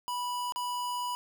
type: tone with dropouts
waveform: square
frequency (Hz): 982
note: B5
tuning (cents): -10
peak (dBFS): -32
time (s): 0.08-1.15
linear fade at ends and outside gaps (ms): 0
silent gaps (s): 0.522-0.56
effects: none